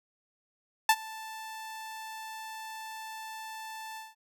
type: tone with ADSR envelope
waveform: sawtooth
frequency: 881 Hz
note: A5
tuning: 2 cents sharp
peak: -13 dBFS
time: 0.89-4.15 s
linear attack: 3 ms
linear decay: 56 ms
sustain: -23 dB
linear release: 180 ms
effects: none